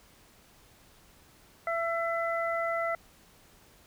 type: harmonic tone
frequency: 670 Hz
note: E5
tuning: 28 cents sharp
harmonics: 1 / 2 / 3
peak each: -30 / -33 / -35 dBFS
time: 1.67-2.95 s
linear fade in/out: 2 ms
effects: pink hiss -59 dBFS RMS until 3.86 s